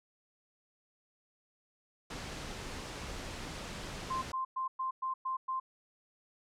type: noise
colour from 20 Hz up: pink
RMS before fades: -42 dBFS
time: 2.1-4.32 s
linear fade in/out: 5 ms
type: tone bursts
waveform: sine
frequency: 1046.5 Hz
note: C6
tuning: in tune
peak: -32 dBFS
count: 7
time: 4.1-5.6 s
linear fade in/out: 10 ms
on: 120 ms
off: 110 ms
effects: low-pass 7000 Hz 12 dB/octave